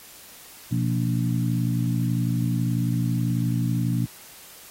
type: harmonic tone with a mistuned harmonic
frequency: 58.27 Hz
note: A#1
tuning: in tune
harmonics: 2 / 3 / 4 / 5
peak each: -23 / -27 / -29 / -31 dBFS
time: 0.71-4.06 s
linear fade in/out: 10 ms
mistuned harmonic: 2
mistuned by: +92 cents
effects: white hiss -46 dBFS RMS until 4.7 s + AAC 48 kbps